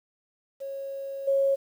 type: tone with level steps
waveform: sine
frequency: 548 Hz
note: C#5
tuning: 20 cents flat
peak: -32 / -20 dBFS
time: 0.6-1.56 s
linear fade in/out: 20 ms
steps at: 1.27 s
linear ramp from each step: 10 ms
effects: 9-bit